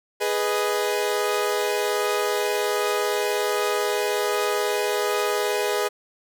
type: chord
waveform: sawtooth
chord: G# minor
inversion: none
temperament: equal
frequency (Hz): 415.3 / 493.9 / 622.3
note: G#4 / B4 / D#5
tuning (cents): 0 / 0 / 0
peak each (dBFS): -20 / -23 / -25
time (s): 0.2-5.89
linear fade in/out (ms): 20
effects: none